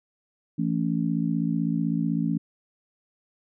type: harmonic tone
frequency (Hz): 55.9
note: A1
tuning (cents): +28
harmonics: 3 / 4 / 5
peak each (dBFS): -26 / -27 / -28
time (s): 0.58-2.38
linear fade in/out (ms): 10
effects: none